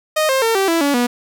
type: tone with pitch steps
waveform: sawtooth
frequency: 620 / 530.5 / 453.9 / 388.3 / 332.2 / 284.3 / 243.2 Hz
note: D#5 / C5 / A#4 / G4 / E4 / C#4 / B3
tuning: -6 / +24 / -46 / -16 / +13 / +44 / -26 cents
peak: -10 dBFS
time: 0.16-1.07 s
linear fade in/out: 10 ms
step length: 130 ms
effects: none